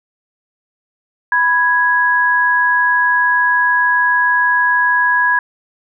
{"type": "tone pair together", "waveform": "sine", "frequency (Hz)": [987.8, 1661.2], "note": ["B5", "G#6"], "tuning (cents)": [0, 0], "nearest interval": "major sixth", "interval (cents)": 900, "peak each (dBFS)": [-15, -12], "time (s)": [1.32, 5.39], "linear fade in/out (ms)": 2, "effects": []}